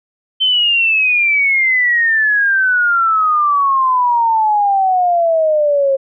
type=exponential sweep; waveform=sine; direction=down; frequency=3099 to 535 Hz; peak=-10 dBFS; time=0.4-5.97 s; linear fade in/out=20 ms; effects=none